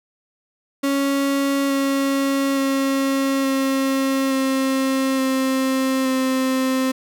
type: tone with pitch steps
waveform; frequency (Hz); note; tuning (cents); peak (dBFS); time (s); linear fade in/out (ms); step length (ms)
35% pulse; 277.2 / 274.5 / 271.8 / 269.2 / 266.5 / 263.9 / 261.3; C#4 / C#4 / C#4 / C4 / C4 / C4 / C4; 0 / -17 / -34 / +49 / +32 / +15 / -2; -16; 0.83-6.92; 10; 870
effects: none